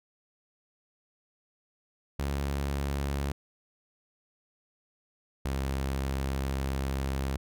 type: tone pair in turn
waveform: sawtooth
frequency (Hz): 69.8 / 67.4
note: C#2 / C#2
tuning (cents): +13 / -48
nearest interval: minor second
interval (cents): 61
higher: first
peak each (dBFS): -25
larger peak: neither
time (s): 2.19-3.32 / 5.45-7.37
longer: second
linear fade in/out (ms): 5
effects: none